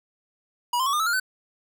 square tone with pitch steps, 967 / 1042.4 / 1123.7 / 1211.3 / 1305.8 / 1407.6 / 1517.4 Hz, B5 / C6 / C#6 / D#6 / E6 / F6 / F#6, -37 / -7 / +23 / -47 / -17 / +13 / +43 cents, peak -22 dBFS, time 0.73-1.199 s, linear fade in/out 5 ms, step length 67 ms, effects none

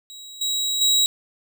30% pulse tone with level steps, 3853 Hz, B7, 44 cents flat, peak -35 / -19 / -13 dBFS, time 0.1-1.06 s, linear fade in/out 0 ms, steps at 0.41 / 0.81 s, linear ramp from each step 5 ms, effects none

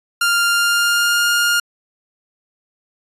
sawtooth tone with pitch glide, 1396.9 to 1413.9 Hz, F6 to F6, 0 to +21 cents, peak -10 dBFS, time 0.21-1.6 s, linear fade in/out 5 ms, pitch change +21 cents, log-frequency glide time 0.49-1.26 s, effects resampled to 32000 Hz

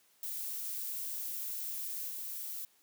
violet noise with level steps, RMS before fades -39 / -41 dBFS, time 0.23-2.65 s, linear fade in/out 2 ms, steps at 2.08 s, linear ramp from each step 2 ms, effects white hiss -68 dBFS RMS until 2.82 s + high-pass 150 Hz 12 dB/octave

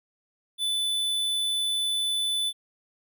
square tone, 3496 Hz, A7, 12 cents flat, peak -25 dBFS, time 0.58-2.53 s, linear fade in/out 50 ms, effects none

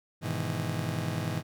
35% pulse chord, E major seventh, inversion first, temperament just, 103.01 / 123.61 / 154.51 / 164.81 Hz, G#2 / B2 / D#3 / E3, -14 / +2 / -12 / 0 cents, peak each -34 dBFS, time 0.21-1.43 s, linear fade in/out 50 ms, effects none

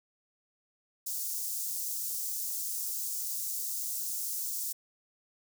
white high-pass noise, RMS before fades -35 dBFS, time 1.06-4.73 s, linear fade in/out 10 ms, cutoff 5700 Hz, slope 24 dB/octave, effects none

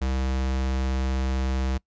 square tone, 65.41 Hz, C2, in tune, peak -24 dBFS, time 0.01-1.78 s, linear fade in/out 10 ms, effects noise-tail reverb RT60 0.1 s tail -23 dB re dry + resampled to 16000 Hz

